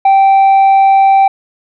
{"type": "tone with tanh clipping", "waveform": "sine", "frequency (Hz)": 780, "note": "G5", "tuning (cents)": -9, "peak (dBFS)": -5, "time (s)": [0.05, 1.28], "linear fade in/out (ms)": 5, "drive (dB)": 3, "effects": []}